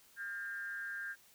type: tone with frequency modulation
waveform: sine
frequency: 1607 Hz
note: G6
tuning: 43 cents sharp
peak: -39 dBFS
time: 0.16-1.16 s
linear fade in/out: 50 ms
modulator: 190 Hz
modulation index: 0.59
effects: white hiss -64 dBFS RMS until 1.34 s